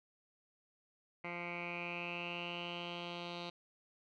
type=tone with low-pass filter sweep; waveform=10% pulse; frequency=173.6 Hz; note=F3; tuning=10 cents flat; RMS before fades=-43 dBFS; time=1.24-3.5 s; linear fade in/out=5 ms; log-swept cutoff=2100 to 3700 Hz; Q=7.7; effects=none